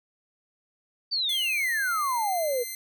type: exponential sweep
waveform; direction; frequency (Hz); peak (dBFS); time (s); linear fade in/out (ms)
sine; down; 4676 to 466.2; -24; 1.11-2.64; 20
type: tone with pitch glide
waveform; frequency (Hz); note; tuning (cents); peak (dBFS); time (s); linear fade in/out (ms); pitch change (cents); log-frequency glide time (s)
5% pulse; 2093 to 2070; C7 to C7; 0 to -19; -24; 1.29-2.75; 2; -19; 2.1-2.5
effects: none